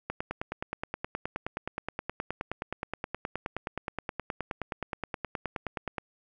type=click train; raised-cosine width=0.5 ms; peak=-17 dBFS; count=57; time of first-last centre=0.1-5.982 s; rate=9.52 Hz; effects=none